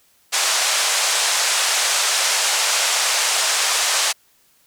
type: band-pass noise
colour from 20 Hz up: white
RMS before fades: -19 dBFS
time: 0.32-4.13 s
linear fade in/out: 20 ms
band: 560 to 8400 Hz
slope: 24 dB/octave
effects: white hiss -58 dBFS RMS until 4.66 s